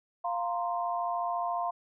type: chord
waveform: sine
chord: F suspended fourth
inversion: none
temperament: equal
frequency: 698.5 / 932.3 / 1046.5 Hz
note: F5 / Bb5 / C6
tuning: 0 / 0 / 0 cents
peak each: -31 / -36 / -34 dBFS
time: 0.24-1.71 s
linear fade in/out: 10 ms
effects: none